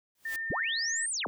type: noise with exponential growth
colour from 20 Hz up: white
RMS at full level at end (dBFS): -38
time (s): 0.15-0.36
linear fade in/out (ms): 2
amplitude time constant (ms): 45
type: tone with pitch glide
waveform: sine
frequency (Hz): 1804 to 1828.1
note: A6 to A#6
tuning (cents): +43 to -34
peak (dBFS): -32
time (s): 0.25-1.06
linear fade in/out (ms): 5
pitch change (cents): +23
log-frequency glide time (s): 0.35-0.87
type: linear two-way sweep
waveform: sine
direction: up then down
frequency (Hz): 54.3 to 9180 to 54.3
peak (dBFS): -30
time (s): 0.5-1.27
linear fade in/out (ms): 0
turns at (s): 1.1
effects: none